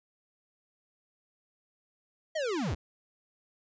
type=linear sweep; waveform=square; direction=down; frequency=657 to 49.44 Hz; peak=-30 dBFS; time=2.35-2.75 s; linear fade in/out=10 ms; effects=resampled to 16000 Hz